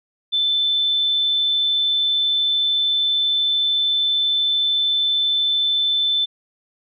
sine tone, 3527 Hz, A7, 3 cents sharp, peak -16 dBFS, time 0.32-6.26 s, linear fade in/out 20 ms, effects none

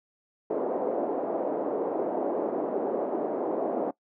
white band-pass noise, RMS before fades -29 dBFS, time 0.5-3.91 s, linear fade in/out 5 ms, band 280 to 640 Hz, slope 24 dB/octave, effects noise-tail reverb RT60 0.1 s tail -20 dB re dry

